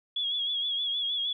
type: tone with vibrato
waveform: sine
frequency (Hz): 3353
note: G#7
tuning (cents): +16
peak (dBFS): -27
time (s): 0.16-1.33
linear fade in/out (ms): 5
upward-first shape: sine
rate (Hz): 6.4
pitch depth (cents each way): 53
effects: none